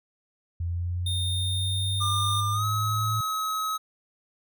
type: linear sweep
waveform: sine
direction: up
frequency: 84.9 to 110 Hz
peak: -26 dBFS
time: 0.6-3.21 s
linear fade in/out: 5 ms
type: tone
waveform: square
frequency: 3648 Hz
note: A#7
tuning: 38 cents flat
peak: -29 dBFS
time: 1.06-2.41 s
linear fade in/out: 5 ms
type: tone with pitch glide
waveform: square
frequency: 1200 to 1278.7 Hz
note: D6 to D#6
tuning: +37 to +47 cents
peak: -27 dBFS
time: 2-3.78 s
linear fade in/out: 20 ms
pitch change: +110 cents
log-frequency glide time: 2.52-2.65 s
effects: none